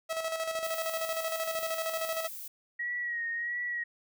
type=tone with tremolo; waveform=sawtooth; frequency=649 Hz; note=E5; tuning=27 cents flat; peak=-26 dBFS; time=0.09-2.28 s; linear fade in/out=20 ms; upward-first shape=square; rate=13 Hz; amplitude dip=50%
type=noise; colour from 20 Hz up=violet; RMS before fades=-42 dBFS; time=0.64-2.48 s; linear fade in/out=5 ms
type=tone with vibrato; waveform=sine; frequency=1899 Hz; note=A#6; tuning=32 cents sharp; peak=-31 dBFS; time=2.79-3.84 s; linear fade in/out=10 ms; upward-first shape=sine; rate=1.5 Hz; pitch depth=42 cents each way
effects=none